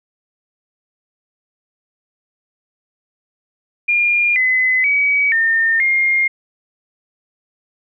sine tone with pitch steps, 2412 / 2027 / 2271 / 1816 / 2125 Hz, D7 / B6 / C#7 / A#6 / C7, +46 / +45 / +41 / -46 / +26 cents, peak -12 dBFS, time 3.88-6.28 s, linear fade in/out 10 ms, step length 480 ms, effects none

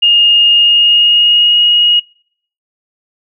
sine tone with pitch glide, 2841 to 2882 Hz, F7 to F#7, +29 to -46 cents, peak -5 dBFS, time 0.02-2 s, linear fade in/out 10 ms, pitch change +25 cents, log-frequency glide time 0.53-1.63 s, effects noise-tail reverb RT60 0.6 s tail -26 dB re dry

